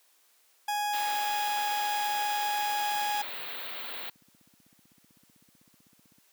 40% pulse tone, 830.6 Hz, G#5, in tune, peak -27 dBFS, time 0.68-3.22 s, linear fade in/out 5 ms
white band-stop noise, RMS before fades -38 dBFS, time 0.93-4.1 s, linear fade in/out 5 ms, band 4300 to 16000 Hz, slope 96 dB/octave
click train, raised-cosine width 5 ms, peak -35 dBFS, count 54, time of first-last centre 2.83-6.184 s, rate 15.8 Hz
effects white hiss -65 dBFS RMS until 6.32 s + high-pass 400 Hz 12 dB/octave

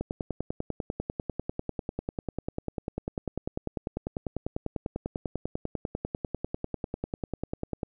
click train, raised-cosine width 2 ms, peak -17 dBFS, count 80, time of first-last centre 0.01-7.832 s, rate 10.1 Hz, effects none

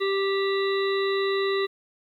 harmonic tone with a mistuned harmonic, 392 Hz, G4, in tune, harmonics 1 / 3 / 5 / 7 / 9 / 10, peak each -23 / -32 / -32 / -41 / -42 / -34 dBFS, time 0-1.67 s, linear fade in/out 20 ms, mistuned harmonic 9, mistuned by +19 cents, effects 10-bit

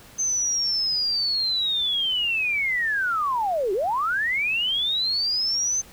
sine linear two-way sweep, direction down then up, 6272 to 360 to 6272 Hz, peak -21 dBFS, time 0.18-5.82 s, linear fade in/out 20 ms, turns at 3.73 s, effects pink hiss -48 dBFS RMS until 5.92 s

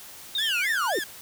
sine linear sweep, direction down, 3769 to 311.1 Hz, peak -24 dBFS, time 0.35-0.99 s, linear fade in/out 2 ms
sawtooth tone with vibrato, 1599 Hz, G6, 34 cents sharp, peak -25 dBFS, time 0.38-1.04 s, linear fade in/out 5 ms, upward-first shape sine, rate 3.8 Hz, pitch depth 220 cents each way
effects white hiss -44 dBFS RMS until 1.21 s

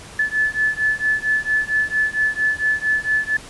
sine beating tone pair, 1732 / 1736.4 Hz, A6 / A6, -28 / -23 cents, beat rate 4.4 Hz, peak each -20 dBFS, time 0.19-3.37 s, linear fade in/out 5 ms, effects pink hiss -39 dBFS RMS until 3.49 s + resampled to 24000 Hz

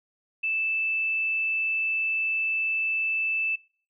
sine tone, 2637 Hz, E7, in tune, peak -24 dBFS, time 0.43-3.56 s, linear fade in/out 10 ms, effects noise-tail reverb RT60 0.5 s tail -25 dB re dry

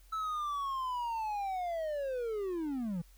triangle linear sweep, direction down, 1318.5 to 160.6 Hz, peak -31 dBFS, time 0.12-3.02 s, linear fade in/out 10 ms, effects added 45 Hz sine -56 dBFS peak until 3.17 s + white hiss -66 dBFS RMS until 3.17 s

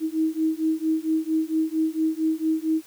sine beating tone pair, 315.7 / 320.1 Hz, D#4 / D#4, +25 / +49 cents, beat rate 4.4 Hz, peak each -24 dBFS, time 0-2.82 s, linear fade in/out 50 ms, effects white hiss -51 dBFS RMS until 2.86 s + high-pass 60 Hz 12 dB/octave

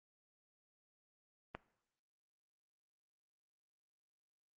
click, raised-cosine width 0.5 ms, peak -28 dBFS, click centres 1.55 s, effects noise-tail reverb RT60 0.8 s tail -19 dB re dry + Opus 24 kbps

